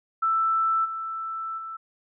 sine tone with level steps, 1325 Hz, E6, 9 cents sharp, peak -20 / -29 / -33 dBFS, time 0.22-1.77 s, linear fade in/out 10 ms, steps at 0.84 / 1.57 s, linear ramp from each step 20 ms, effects none

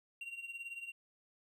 triangle tone with tremolo, 2757 Hz, F7, 23 cents flat, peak -38 dBFS, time 0.21-0.92 s, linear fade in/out 2 ms, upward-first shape triangle, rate 18 Hz, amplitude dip 80%, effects none

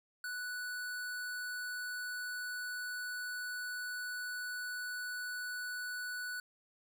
square tone, 1481 Hz, F#6, 1 cent sharp, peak -39 dBFS, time 0.24-6.4 s, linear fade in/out 2 ms, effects none

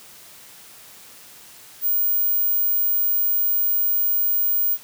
sine tone, 15400 Hz, B9, 45 cents flat, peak -17 dBFS, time 1.81-4.78 s, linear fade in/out 50 ms, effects white hiss -45 dBFS RMS until 4.83 s + high-pass 60 Hz 12 dB/octave

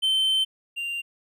triangle tone pair in turn, 3090 / 2782 Hz, G7 / F7, -26 / -7 cents, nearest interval major second, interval 181 cents, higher first, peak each -18 / -26 dBFS, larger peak first, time 0.02-0.45 / 0.76-1.02 s, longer first, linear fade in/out 20 ms, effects none

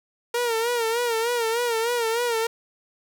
sawtooth tone with vibrato, 466.2 Hz, A#4, in tune, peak -18 dBFS, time 0.34-2.47 s, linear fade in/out 5 ms, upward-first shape sine, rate 3.3 Hz, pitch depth 77 cents each way, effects none

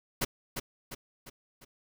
pink noise with echo, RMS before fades -28 dBFS, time 0.21-0.25 s, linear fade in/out 10 ms, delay 350 ms, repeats 4, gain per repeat -6 dB, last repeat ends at 1.65 s, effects none

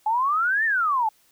sine exponential two-way sweep, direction up then down, 840 to 1851 to 840 Hz, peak -19 dBFS, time 0.06-1.09 s, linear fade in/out 5 ms, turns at 0.65 s, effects white hiss -61 dBFS RMS until 1.31 s

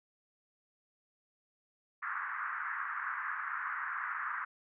pink band-pass noise, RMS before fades -38 dBFS, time 2.02-4.45 s, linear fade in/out 10 ms, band 1100 to 1800 Hz, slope 48 dB/octave, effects none

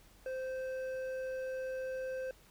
triangle tone with hard clipping, 520 Hz, C5, 11 cents flat, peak -38 dBFS, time 0.26-2.31 s, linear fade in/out 2 ms, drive 11 dB, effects added 45 Hz sine -63 dBFS peak until 2.5 s + pink hiss -63 dBFS RMS until 2.5 s

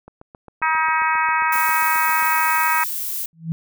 click train, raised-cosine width 1 ms, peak -26 dBFS, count 17, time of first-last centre 0.08-2.228 s, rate 7.45 Hz
harmonic tone, 317.6 Hz, D#4, 36 cents sharp, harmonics 3 / 4 / 5 / 6 / 7 / 8, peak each -20 / -22 / -24 / -26 / -27 / -28 dBFS, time 0.62-2.84 s, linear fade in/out 5 ms
violet noise, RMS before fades -26 dBFS, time 1.52-3.26 s, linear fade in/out 5 ms
sine tone with exponential growth, 163.4 Hz, E3, 15 cents flat, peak -17 dBFS, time 3.33-3.52 s, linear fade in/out 0 ms, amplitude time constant 41 ms
effects none

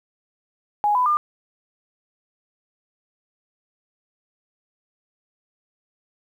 sine tone with pitch steps, 830.6 / 999.2 / 1202.1 Hz, G#5 / B5 / D6, 0 / +20 / +40 cents, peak -16 dBFS, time 0.84-1.17 s, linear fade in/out 0 ms, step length 110 ms, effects 9-bit

